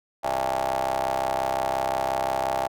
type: ring-modulated tone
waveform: 25% pulse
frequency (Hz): 65.7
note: C2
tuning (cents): +8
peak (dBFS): -17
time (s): 0.23-2.68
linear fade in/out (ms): 20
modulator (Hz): 740
effects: none

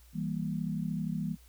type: chord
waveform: sine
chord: E diminished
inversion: none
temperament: equal with one note detuned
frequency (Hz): 163.01 / 196 / 233.1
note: E3 / G3 / Bb3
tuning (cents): -19 / 0 / 0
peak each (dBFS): -34 / -35 / -37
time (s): 0.13-1.37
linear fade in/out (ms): 50
effects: added 60 Hz sine -55 dBFS peak until 1.48 s + white hiss -63 dBFS RMS until 1.48 s

